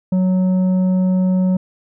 sine tone with tanh clipping, 185 Hz, F#3, in tune, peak -14 dBFS, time 0.12-1.57 s, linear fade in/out 5 ms, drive 7 dB, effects none

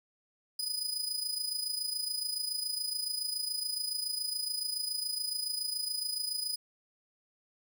sawtooth tone with amplitude modulation, 4978 Hz, D#8, in tune, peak -27 dBFS, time 0.59-6.56 s, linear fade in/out 5 ms, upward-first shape sine, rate 27.1 Hz, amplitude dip 65%, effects none

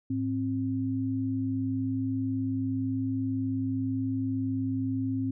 sine tone pair together, 106.61 / 264.8 Hz, G#2 / C4, +46 / +21 cents, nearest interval octave + major third, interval 1575 cents, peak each -32 / -28 dBFS, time 0.1-5.31 s, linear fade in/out 5 ms, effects none

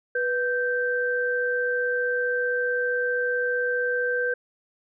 sine tone pair together, 491.4 / 1562 Hz, B4 / G6, -9 / -7 cents, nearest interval octave + minor sixth, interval 2002 cents, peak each -25 dBFS, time 0.15-4.34 s, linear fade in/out 5 ms, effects none

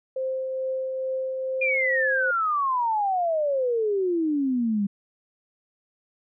sine tone with tremolo, 523.3 Hz, C5, in tune, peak -24 dBFS, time 0.16-2.31 s, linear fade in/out 5 ms, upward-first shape triangle, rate 2.3 Hz, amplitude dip 30%
sine exponential sweep, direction down, 2449 to 195.7 Hz, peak -21 dBFS, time 1.61-4.87 s, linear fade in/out 10 ms
effects none

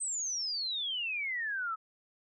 sine exponential sweep, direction down, 8400 to 1273 Hz, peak -32 dBFS, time 0-1.76 s, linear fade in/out 20 ms, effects none

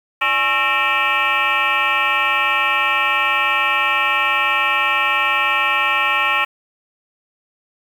sine tone with frequency modulation, 1842 Hz, A#6, 21 cents flat, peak -14 dBFS, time 0.21-6.45 s, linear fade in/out 10 ms, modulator 251 Hz, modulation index 3.8, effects 7-bit

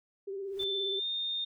sine tone with vibrato, 392 Hz, G4, in tune, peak -35 dBFS, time 0.27-1 s, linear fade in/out 10 ms, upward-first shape sine, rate 17 Hz, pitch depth 43 cents each way
pink noise with exponential growth, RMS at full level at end -48 dBFS, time 0.43-0.64 s, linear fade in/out 5 ms, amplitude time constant 45 ms
sine tone with pitch glide, 3539 to 3647 Hz, A7 to A#7, +9 to -39 cents, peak -31 dBFS, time 0.59-1.45 s, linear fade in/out 10 ms, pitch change +52 cents, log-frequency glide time 0.96-1.04 s
effects none

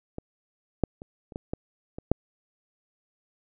clicks, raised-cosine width 2 ms, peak -21 / -8 / -27 / -30 / -19 / -16 / -23 / -6 dBFS, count 8, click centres 0.184 / 0.837 / 1.019 / 1.322 / 1.359 / 1.535 / 1.985 / 2.116 s, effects none

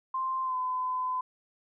sine tone with pitch glide, 1046.5 to 1015.5 Hz, C6 to B5, 0 to +48 cents, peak -28 dBFS, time 0.14-1.21 s, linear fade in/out 5 ms, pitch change -52 cents, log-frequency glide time 0.43-0.56 s, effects none

